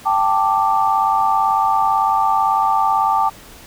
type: chord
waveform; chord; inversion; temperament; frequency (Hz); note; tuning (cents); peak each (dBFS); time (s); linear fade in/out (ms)
sine; G suspended second; none; just; 784 / 882 / 1176; G5 / A5 / D6; 0 / +4 / +2; -18 / -17 / -18; 0.05-3.3; 20
effects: pink hiss -41 dBFS RMS until 3.66 s